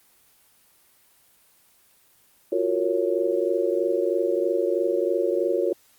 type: chord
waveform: sine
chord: Gb major seventh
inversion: third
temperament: just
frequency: 346.9 / 370 / 462.5 / 555 Hz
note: F4 / Gb4 / Bb4 / Db5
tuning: -12 / 0 / -14 / +2 cents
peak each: -26 dBFS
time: 2.52-5.73 s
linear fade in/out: 5 ms
effects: white hiss -59 dBFS RMS until 5.98 s + Opus 24 kbps